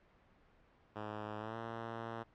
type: tone with pitch glide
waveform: 5% pulse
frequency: 106.3 to 114.59 Hz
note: G#2 to A#2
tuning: +41 to -29 cents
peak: -30 dBFS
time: 0.95-2.24 s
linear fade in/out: 20 ms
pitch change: +130 cents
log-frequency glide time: 1.38-1.57 s
effects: pink hiss -67 dBFS RMS until 2.34 s + low-pass 2000 Hz 12 dB/octave